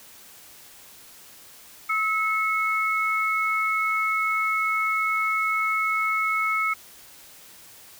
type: tone pair together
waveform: sine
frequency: 1294.4 / 2192 Hz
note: E6 / C#7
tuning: -32 / -20 cents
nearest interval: major sixth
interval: 912 cents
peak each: -24 dBFS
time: 1.89-6.74 s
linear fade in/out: 10 ms
effects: white hiss -48 dBFS RMS until 7.99 s